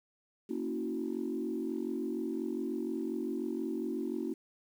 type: chord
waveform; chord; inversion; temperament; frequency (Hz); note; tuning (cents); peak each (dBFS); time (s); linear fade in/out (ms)
sine; F# dominant seventh; first; equal with one note detuned; 233.1 / 277.2 / 324.3 / 370; A#3 / C#4 / E4 / F#4; 0 / 0 / -28 / 0; -38 / -38 / -37 / -38; 0.49-4.34; 10
effects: tanh soft clip ceiling -24 dBFS + 10-bit